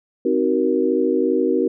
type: chord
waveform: sine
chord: C half-diminished seventh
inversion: none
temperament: just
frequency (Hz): 261.6 / 314 / 376.7 / 470.9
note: C4 / Eb4 / Gb4 / Bb4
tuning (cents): 0 / +16 / +31 / +18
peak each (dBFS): -22 / -22 / -20 / -21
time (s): 0.25-1.68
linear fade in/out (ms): 5
effects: none